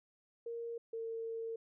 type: tone pair in turn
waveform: sine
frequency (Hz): 465.9 / 454.2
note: A#4 / A#4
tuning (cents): -1 / -45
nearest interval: unison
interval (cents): 44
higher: first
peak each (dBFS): -39 / -38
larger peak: second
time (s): 0.46-0.78 / 0.93-1.56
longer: second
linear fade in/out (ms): 5
effects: none